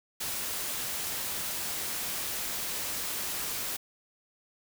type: noise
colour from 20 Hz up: white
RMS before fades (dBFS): -34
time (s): 0.2-3.77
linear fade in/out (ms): 10
effects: none